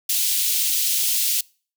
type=high-pass noise; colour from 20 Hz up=white; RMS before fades=-21 dBFS; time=0.09-1.41 s; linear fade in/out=5 ms; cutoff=2800 Hz; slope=24 dB/octave; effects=noise-tail reverb RT60 0.4 s tail -25 dB re dry